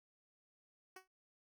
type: tone with exponential decay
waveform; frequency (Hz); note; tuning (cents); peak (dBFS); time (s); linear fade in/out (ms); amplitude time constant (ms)
10% pulse; 374.9; F#4; +23; -40; 0.96-1.08; 5; 24
effects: none